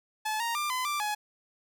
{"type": "tone with pitch steps", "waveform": "sawtooth", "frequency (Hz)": [862, 932, 1191, 1016, 1178, 841], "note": ["A5", "A#5", "D6", "B5", "D6", "G#5"], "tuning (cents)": [-36, -1, 24, 49, 5, 22], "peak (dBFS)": -25, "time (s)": [0.25, 1.15], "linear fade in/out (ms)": 10, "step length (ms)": 150, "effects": []}